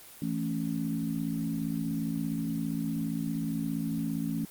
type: chord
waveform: sine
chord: A major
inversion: second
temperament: equal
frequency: 164.81 / 220 / 277.2 Hz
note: E3 / A3 / C#4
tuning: 0 / 0 / 0 cents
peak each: -33 dBFS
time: 0.22-4.45 s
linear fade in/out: 2 ms
effects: white hiss -50 dBFS RMS until 4.5 s + Opus 24 kbps